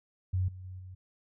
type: tone with level steps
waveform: sine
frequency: 92.5 Hz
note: F#2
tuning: in tune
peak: -26 / -42 / -40 / -43 dBFS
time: 0.33-0.95 s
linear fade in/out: 10 ms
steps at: 0.48 / 0.64 / 0.79 s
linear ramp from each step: 5 ms
effects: none